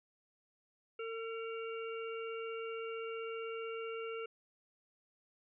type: harmonic tone with a mistuned harmonic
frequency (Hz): 452.6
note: A4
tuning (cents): +49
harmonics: 1 / 3 / 5 / 6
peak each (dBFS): -40 / -47 / -52 / -50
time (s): 0.99-4.26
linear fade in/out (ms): 5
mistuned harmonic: 6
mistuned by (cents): +43
effects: none